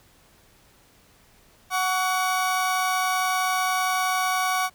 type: tone pair together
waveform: 30% pulse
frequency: 740 / 1127.7 Hz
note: F#5 / C#6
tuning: 0 / +29 cents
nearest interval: perfect fifth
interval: 729 cents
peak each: -22 dBFS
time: 1.7-4.7 s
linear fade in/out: 50 ms
effects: pink hiss -57 dBFS RMS until 4.74 s